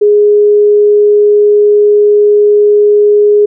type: tone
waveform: sine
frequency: 415.3 Hz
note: G#4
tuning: in tune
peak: -3 dBFS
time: 0.01-3.46 s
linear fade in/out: 10 ms
effects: none